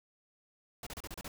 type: noise bursts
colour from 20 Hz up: pink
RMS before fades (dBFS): -43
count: 7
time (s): 0.83-1.28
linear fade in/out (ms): 2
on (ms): 36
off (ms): 33
effects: none